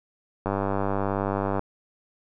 click train, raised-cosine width 1 ms, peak -12 dBFS, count 113, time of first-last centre 0.46-1.594 s, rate 98.8 Hz, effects none

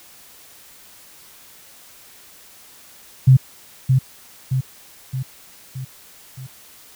sine tone with echo, 130.81 Hz, C3, in tune, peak -6 dBFS, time 3.27-3.37 s, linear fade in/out 10 ms, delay 620 ms, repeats 5, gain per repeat -5 dB, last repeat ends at 6.47 s, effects white hiss -46 dBFS RMS until 6.95 s

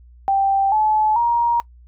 sine tone with pitch steps, 784 / 859.9 / 943.2 Hz, G5 / A5 / A#5, 0 / -40 / +20 cents, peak -14 dBFS, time 0.28-1.6 s, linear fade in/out 0 ms, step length 440 ms, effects noise-tail reverb RT60 0.1 s tail -22 dB re dry + added 60 Hz sine -43 dBFS peak until 1.87 s

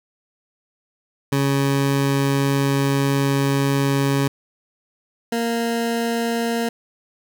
20% pulse tone pair in turn, 138.59 / 232.3 Hz, C#3 / A#3, 0 / -6 cents, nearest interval major sixth, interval 894 cents, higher second, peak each -12 / -15 dBFS, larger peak first, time 1.32-4.28 / 5.32-6.69 s, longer first, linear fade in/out 5 ms, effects none

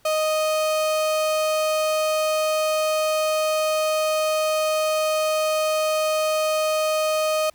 35% pulse tone, 622.3 Hz, D#5, in tune, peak -18 dBFS, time 0.05-7.5 s, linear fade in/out 5 ms, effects pink hiss -59 dBFS RMS until 7.54 s

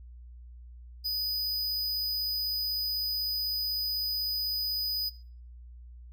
square tone, 4978 Hz, D#8, in tune, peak -29 dBFS, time 1.04-5.1 s, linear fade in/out 20 ms, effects noise-tail reverb RT60 0.5 s tail -21 dB re dry + added 60 Hz sine -45 dBFS peak until 6.12 s

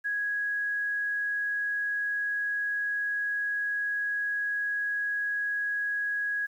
sine tone, 1661.2 Hz, G#6, in tune, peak -27 dBFS, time 0.04-6.47 s, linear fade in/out 20 ms, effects 10-bit

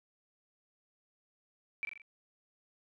sine tone with echo, 2325 Hz, D7, 18 cents flat, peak -32 dBFS, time 1.83-1.85 s, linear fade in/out 0 ms, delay 42 ms, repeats 4, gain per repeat -5 dB, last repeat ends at 2.018 s, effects none

